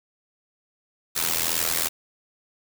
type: noise with amplitude modulation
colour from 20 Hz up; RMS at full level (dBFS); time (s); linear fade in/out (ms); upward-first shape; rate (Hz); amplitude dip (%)
white; -21; 1.15-1.89; 20; sine; 82.2; 85
effects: none